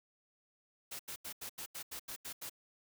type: noise bursts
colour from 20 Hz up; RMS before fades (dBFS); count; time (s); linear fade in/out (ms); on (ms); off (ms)
white; -44; 10; 0.91-2.497; 10; 84; 83
effects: none